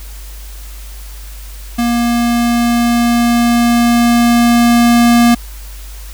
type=tone with level ramp; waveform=square; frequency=237 Hz; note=A#3; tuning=29 cents sharp; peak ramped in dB=-12 to -6 dBFS; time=1.78-5.35 s; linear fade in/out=10 ms; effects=added 50 Hz sine -27 dBFS peak until 6.13 s + white hiss -37 dBFS RMS until 6.13 s